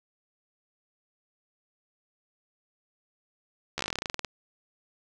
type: slowing click train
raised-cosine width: 0.2 ms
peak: -13 dBFS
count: 17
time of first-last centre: 3.78-4.247 s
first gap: 13 ms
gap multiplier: 1.1
effects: none